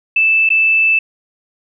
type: tone with dropouts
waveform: sine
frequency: 2637 Hz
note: E7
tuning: in tune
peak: -9 dBFS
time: 0.16-0.99 s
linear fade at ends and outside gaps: 5 ms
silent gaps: 0.491-0.502 s
effects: none